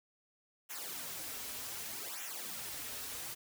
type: noise with flanger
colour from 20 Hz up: white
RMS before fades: -43 dBFS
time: 0.69-3.35 s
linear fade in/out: 20 ms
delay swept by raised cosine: 0.21 to 5.91 ms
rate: 0.65 Hz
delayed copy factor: -0.75
effects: none